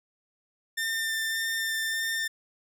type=tone with vibrato; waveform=sawtooth; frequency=1797 Hz; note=A6; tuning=36 cents sharp; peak=-24 dBFS; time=0.77-2.28 s; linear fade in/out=10 ms; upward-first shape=sine; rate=1.7 Hz; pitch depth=10 cents each way; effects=none